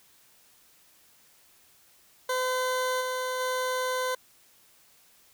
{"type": "tone with level steps", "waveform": "20% pulse", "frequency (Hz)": 510, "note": "C5", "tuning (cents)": -44, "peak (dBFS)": [-21, -24, -22], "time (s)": [2.29, 4.15], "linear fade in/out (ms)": 5, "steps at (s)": [3, 3.39], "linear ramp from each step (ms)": 20, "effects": ["white hiss -60 dBFS RMS until 5.33 s"]}